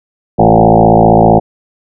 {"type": "tone with frequency modulation", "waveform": "sine", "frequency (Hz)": 459, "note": "A#4", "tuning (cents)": -27, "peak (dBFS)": -3, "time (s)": [0.38, 1.4], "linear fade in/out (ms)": 20, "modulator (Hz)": 55.4, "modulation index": 6.4, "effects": []}